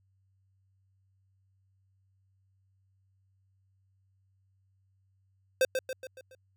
square tone with echo, 520 Hz, C5, 11 cents flat, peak -22 dBFS, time 5.61-5.65 s, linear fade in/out 2 ms, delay 140 ms, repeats 5, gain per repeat -6 dB, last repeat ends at 6.35 s, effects added 96 Hz sine -67 dBFS peak until 6.56 s

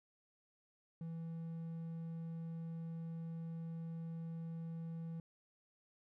triangle tone, 164.81 Hz, E3, in tune, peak -40 dBFS, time 1.01-5.2 s, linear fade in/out 2 ms, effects none

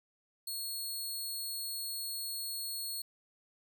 15% pulse tone, 4328 Hz, C#8, 42 cents flat, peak -30 dBFS, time 0.47-3.02 s, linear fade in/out 5 ms, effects none

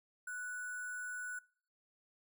sine tone with sample-and-hold, 1480 Hz, F#6, in tune, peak -40 dBFS, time 0.27-1.39 s, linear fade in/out 5 ms, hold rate 8820 Hz, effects noise-tail reverb RT60 0.5 s tail -23 dB re dry

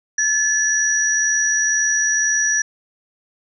sine tone pair together, 1727 / 5809 Hz, A6 / F#8, -33 / -33 cents, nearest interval octave + major sixth, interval 2100 cents, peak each -18 dBFS, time 0.18-2.62 s, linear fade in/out 5 ms, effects none

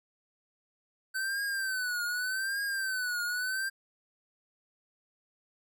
square tone with vibrato, 1528 Hz, G6, 45 cents flat, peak -31 dBFS, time 1.14-3.7 s, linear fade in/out 20 ms, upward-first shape triangle, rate 0.84 Hz, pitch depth 120 cents each way, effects none

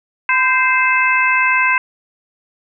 harmonic tone with a mistuned harmonic, 522 Hz, C5, 4 cents flat, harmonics 2 / 3 / 4 / 5, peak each -17 / -17 / -17 / -17 dBFS, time 0.29-1.78 s, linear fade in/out 2 ms, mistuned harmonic 2, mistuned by -47 cents, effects none

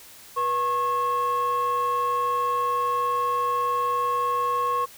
sine tone pair together, 487.1 / 1089 Hz, B4 / C#6, -24 / -31 cents, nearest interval octave + major second, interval 1393 cents, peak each -27 / -20 dBFS, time 0.36-4.86 s, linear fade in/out 20 ms, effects tanh soft clip ceiling -19 dBFS + white hiss -47 dBFS RMS until 4.97 s

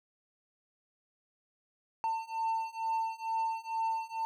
triangle beating tone pair, 897 / 899.2 Hz, A5 / A5, +33 / +37 cents, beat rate 2.2 Hz, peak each -33 / -32 dBFS, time 2.04-4.25 s, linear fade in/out 0 ms, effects none

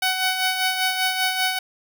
10% pulse tone with tremolo, 749 Hz, F#5, 21 cents sharp, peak -10 dBFS, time 0.02-1.59 s, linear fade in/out 5 ms, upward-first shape sine, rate 5.1 Hz, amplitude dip 50%, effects none

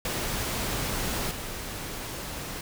pink noise with level steps, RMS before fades -30 / -36 dBFS, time 0.05-2.61 s, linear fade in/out 2 ms, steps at 1.31 s, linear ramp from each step 2 ms, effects none

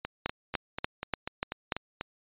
two click trains, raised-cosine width 0.3 ms, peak -17 / -12 dBFS, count 9 / 6, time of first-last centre 0.05-2.011 / 0.26-1.722 s, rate 4.08 / 3.42 Hz, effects resampled to 8000 Hz

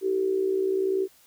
sine tone with amplitude modulation, 382.6 Hz, G4, 42 cents flat, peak -19 dBFS, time 0.01-1.08 s, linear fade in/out 50 ms, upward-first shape sine, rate 60.5 Hz, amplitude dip 65%, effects white hiss -58 dBFS RMS until 1.26 s

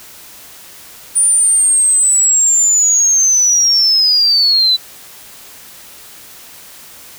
sine linear sweep, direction down, 9397 to 3951 Hz, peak -8 dBFS, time 1.15-4.77 s, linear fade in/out 20 ms, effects white hiss -37 dBFS RMS until 7.18 s

